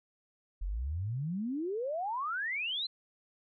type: exponential sweep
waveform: sine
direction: up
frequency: 41.2 to 4186 Hz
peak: -32 dBFS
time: 0.61-2.87 s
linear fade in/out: 10 ms
effects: none